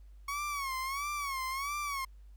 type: tone with vibrato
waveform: 30% pulse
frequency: 1108.7 Hz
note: C#6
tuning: in tune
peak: -31 dBFS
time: 0.28-2.05 s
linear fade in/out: 5 ms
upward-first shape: sine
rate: 1.5 Hz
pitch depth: 110 cents each way
effects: added 50 Hz sine -50 dBFS peak until 2.36 s + pink hiss -75 dBFS RMS until 2.36 s